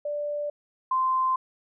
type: tone pair in turn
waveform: sine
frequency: 587.3 / 1039.5 Hz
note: D5 / C6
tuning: 0 / -12 cents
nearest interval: minor seventh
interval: 988 cents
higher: second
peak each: -27 / -21 dBFS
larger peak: second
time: 0.05-0.5 / 0.91-1.36 s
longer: neither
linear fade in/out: 5 ms
effects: none